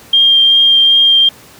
sine tone with vibrato, 3198 Hz, G7, 34 cents sharp, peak -5 dBFS, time 0.13-1.29 s, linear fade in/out 5 ms, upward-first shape triangle, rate 2.6 Hz, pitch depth 12 cents each way, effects pink hiss -39 dBFS RMS until 1.59 s + high-pass 100 Hz 12 dB/octave

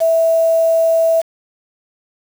sine tone with quantisation, 656 Hz, E5, 9 cents flat, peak -10 dBFS, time 0-1.22 s, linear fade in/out 20 ms, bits 5, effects none

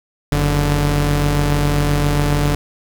sawtooth tone pair together, 46.11 / 145.8 Hz, F#1 / D3, -5 / -12 cents, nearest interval octave + minor sixth, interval 1993 cents, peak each -14 / -12 dBFS, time 0.32-2.55 s, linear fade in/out 0 ms, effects 7-bit

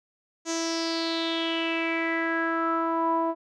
sawtooth tone with low-pass filter sweep, 329.6 Hz, E4, in tune, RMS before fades -27 dBFS, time 0.45-3.35 s, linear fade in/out 50 ms, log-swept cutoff 6600 to 840 Hz, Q 5.9, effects none

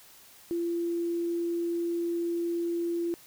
sine tone, 341.2 Hz, F4, 40 cents flat, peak -27 dBFS, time 0.51-3.14 s, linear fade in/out 0 ms, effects white hiss -54 dBFS RMS until 3.26 s

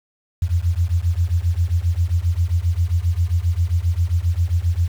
sine beating tone pair, 82.41 / 89.91 Hz, E2 / F#2, 0 / -49 cents, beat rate 7.5 Hz, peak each -19 dBFS, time 0.42-4.88 s, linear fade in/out 5 ms, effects 7-bit

